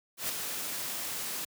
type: noise with ADSR envelope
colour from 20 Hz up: white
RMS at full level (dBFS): -31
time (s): 0.17-1.45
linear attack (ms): 120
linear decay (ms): 9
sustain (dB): -5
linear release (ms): 5
effects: high-pass 100 Hz 12 dB/octave

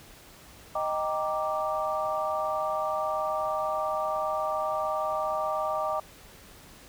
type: chord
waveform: sine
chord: Eb major seventh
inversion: none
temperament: equal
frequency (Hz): 622.3 / 784 / 932.3 / 1174.7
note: Eb5 / G5 / Bb5 / D6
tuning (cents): 0 / 0 / 0 / 0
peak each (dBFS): -30 / -33 / -36 / -31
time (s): 0.75-6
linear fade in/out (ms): 5
effects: pink hiss -51 dBFS RMS until 6.88 s

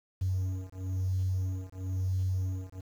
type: beating tone pair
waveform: triangle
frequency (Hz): 93 / 94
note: F#2 / F#2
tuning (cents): +9 / +28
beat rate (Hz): 1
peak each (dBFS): -29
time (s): 0.21-2.81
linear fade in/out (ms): 10
effects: tanh soft clip ceiling -23 dBFS + 9-bit

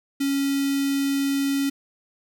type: tone with notch filter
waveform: square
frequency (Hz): 277.2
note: C#4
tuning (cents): 0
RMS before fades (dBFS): -23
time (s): 0.2-1.7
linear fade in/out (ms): 10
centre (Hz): 900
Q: 0.55
effects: none

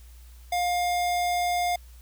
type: tone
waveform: square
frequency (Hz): 708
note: F5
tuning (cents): +23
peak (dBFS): -24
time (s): 0.52-1.76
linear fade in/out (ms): 5
effects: added 60 Hz sine -45 dBFS peak until 2.01 s + white hiss -58 dBFS RMS until 2.01 s

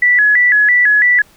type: tone with vibrato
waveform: sine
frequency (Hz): 1823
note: A#6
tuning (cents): -39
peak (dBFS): -7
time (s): 0.02-1.22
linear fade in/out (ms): 5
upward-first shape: square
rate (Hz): 3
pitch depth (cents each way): 130
effects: pink hiss -48 dBFS RMS until 1.36 s

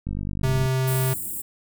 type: click train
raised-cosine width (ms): 5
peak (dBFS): -17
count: 30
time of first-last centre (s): 0.07-0.656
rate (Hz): 49.5
type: tone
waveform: square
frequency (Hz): 130.81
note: C3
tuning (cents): 0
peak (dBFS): -21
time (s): 0.43-1.14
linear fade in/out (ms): 10
type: band-stop noise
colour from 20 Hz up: white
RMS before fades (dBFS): -31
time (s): 0.87-1.42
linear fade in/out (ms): 10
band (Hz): 380 to 7500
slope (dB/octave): 96
effects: none

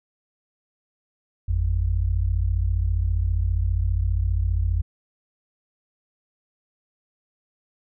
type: tone pair together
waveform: sine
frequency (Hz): 52.08 / 87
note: G#1 / F2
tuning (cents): +6 / -6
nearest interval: major sixth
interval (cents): 888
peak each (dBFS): -22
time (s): 1.48-4.82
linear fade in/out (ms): 10
effects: none

